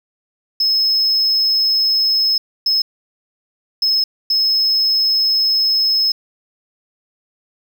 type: tone bursts at uneven times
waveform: sine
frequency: 5180 Hz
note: E8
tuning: 31 cents flat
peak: -10 dBFS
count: 4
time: 0.6-2.38 / 2.66-2.82 / 3.82-4.04 / 4.3-6.12 s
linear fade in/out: 5 ms
effects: tanh soft clip ceiling -11 dBFS + 7-bit